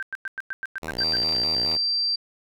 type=tone bursts; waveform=sine; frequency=1568 Hz; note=G6; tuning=in tune; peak=-27 dBFS; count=10; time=0-1.16 s; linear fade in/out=0 ms; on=26 ms; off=100 ms
type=tone with vibrato; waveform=5% pulse; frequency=69.2 Hz; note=C#2; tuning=2 cents flat; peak=-21 dBFS; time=0.82-1.77 s; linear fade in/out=10 ms; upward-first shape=square; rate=4.8 Hz; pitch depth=250 cents each way
type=tone; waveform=sine; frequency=4699 Hz; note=D8; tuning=in tune; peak=-21 dBFS; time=0.98-2.16 s; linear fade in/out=10 ms
type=clicks; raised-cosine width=0.2 ms; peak=-19 dBFS; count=8; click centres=1.123 / 1.171 / 1.229 / 1.291 / 1.326 / 1.362 / 1.437 / 1.717 s
effects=none